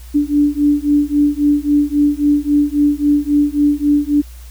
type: beating tone pair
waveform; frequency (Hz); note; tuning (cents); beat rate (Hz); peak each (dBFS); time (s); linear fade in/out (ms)
sine; 289.9 / 293.6; D4 / D4; -22 / 0; 3.7; -14; 0.14-4.22; 20
effects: added 60 Hz sine -32 dBFS peak until 4.5 s + white hiss -45 dBFS RMS until 4.5 s